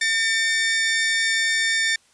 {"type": "tone pair together", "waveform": "sawtooth", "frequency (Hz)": [1801, 2269], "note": ["A6", "C#7"], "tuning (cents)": [40, 40], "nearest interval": "major third", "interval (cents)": 400, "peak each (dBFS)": [-16, -23], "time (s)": [0.01, 1.96], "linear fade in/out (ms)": 5, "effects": ["white hiss -58 dBFS RMS until 2.13 s", "resampled to 22050 Hz"]}